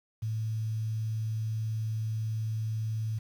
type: tone with quantisation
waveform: sine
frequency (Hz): 110.2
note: A2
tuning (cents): +3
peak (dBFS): -29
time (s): 0.22-3.19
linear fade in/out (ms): 10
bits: 9
effects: none